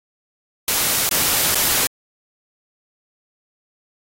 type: noise with dropouts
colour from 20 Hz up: white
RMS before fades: -18 dBFS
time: 0.68-1.87 s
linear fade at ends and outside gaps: 2 ms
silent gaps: 1.092-1.111 / 1.547-1.553 s
effects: AAC 48 kbps